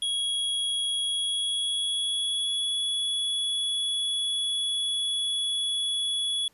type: tone with pitch glide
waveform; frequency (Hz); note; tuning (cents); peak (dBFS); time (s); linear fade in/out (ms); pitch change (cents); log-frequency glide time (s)
square; 3322 to 3384; G#7 to G#7; 0 to +32; -26; 0.02-6.48; 2; +32; 1.02-2.76
effects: pink hiss -64 dBFS RMS until 6.53 s + resampled to 32000 Hz